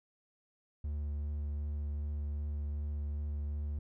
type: tone with vibrato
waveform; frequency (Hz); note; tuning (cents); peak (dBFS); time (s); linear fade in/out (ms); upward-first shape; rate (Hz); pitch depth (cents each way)
triangle; 73.42; D2; 0; -32; 0.84-3.79; 5; triangle; 2.6; 14
effects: none